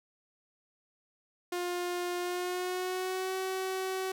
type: tone with pitch glide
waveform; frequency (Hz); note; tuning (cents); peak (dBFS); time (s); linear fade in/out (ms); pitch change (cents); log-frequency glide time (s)
sawtooth; 354.4 to 377.6; F4 to F#4; +25 to +35; -28; 1.52-4.12; 5; +110; 2.19-3.35
effects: none